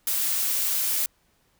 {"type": "noise", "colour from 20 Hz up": "blue", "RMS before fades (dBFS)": -25, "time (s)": [0.07, 1.06], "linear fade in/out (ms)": 2, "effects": ["pink hiss -66 dBFS RMS until 1.59 s"]}